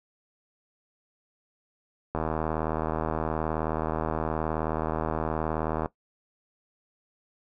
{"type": "click train", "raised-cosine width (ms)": 1, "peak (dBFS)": -14, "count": 294, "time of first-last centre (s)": [2.15, 5.859], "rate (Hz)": 79, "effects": ["noise-tail reverb RT60 0.1 s tail -17 dB re dry"]}